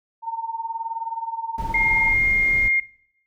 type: tone with tremolo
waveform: sine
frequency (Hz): 910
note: A#5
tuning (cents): -42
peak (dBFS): -21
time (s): 0.22-2.15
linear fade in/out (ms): 50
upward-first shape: triangle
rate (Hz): 19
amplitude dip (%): 80
type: noise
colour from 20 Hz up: brown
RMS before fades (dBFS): -31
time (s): 1.58-2.68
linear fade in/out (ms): 2
type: tone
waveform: sine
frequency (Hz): 2126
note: C7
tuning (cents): +27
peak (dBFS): -17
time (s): 1.74-2.8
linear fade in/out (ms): 5
effects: noise-tail reverb RT60 0.7 s tail -19 dB re dry